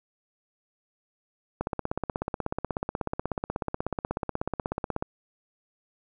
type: click train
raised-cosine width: 1 ms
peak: -14 dBFS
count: 57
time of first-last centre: 1.61-5.025 s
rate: 16.4 Hz
effects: none